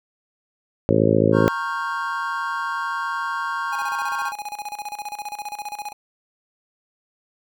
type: harmonic tone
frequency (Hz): 54.3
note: A1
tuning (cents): -22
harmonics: 2 / 3 / 4 / 5 / 6 / 7 / 8 / 9 / 10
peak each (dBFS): -23 / -23 / -23 / -23 / -23 / -23 / -23 / -23 / -23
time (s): 0.89-1.48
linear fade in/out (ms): 0
type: chord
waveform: triangle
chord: G half-diminished seventh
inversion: first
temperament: equal with one note detuned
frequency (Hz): 932.3 / 1093.5 / 1396.9 / 1568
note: Bb5 / Db6 / F6 / G6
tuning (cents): 0 / -24 / 0 / 0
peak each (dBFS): -28 / -25 / -29 / -28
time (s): 1.32-4.33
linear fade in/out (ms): 50
type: tone with tremolo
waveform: square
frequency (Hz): 830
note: G#5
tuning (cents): -1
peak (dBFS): -28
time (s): 3.72-5.93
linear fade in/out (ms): 10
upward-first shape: square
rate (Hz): 15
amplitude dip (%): 80
effects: none